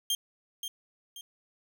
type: tone with echo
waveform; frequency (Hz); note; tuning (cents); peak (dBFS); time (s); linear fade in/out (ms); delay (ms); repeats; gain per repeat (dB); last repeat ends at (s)
sawtooth; 3192; G7; +31; -23; 0.1-0.15; 2; 530; 2; -8; 1.21
effects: none